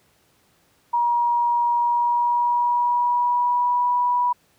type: tone with pitch glide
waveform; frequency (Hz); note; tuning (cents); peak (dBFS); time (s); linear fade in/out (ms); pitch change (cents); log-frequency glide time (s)
sine; 953 to 977.5; A#5 to B5; +38 to -18; -17; 0.93-4.33; 10; +44; 1.75-3.9
effects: pink hiss -61 dBFS RMS until 4.58 s + high-pass 80 Hz 12 dB/octave